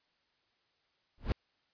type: noise with exponential growth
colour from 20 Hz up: brown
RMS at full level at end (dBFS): -24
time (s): 1.18-1.32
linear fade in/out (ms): 0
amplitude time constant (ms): 29
effects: white hiss -75 dBFS RMS until 1.73 s + resampled to 11025 Hz